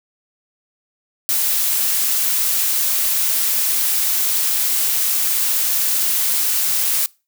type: noise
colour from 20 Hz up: blue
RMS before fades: -18 dBFS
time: 1.29-7.06 s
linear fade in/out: 0 ms
effects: noise-tail reverb RT60 0.3 s tail -24 dB re dry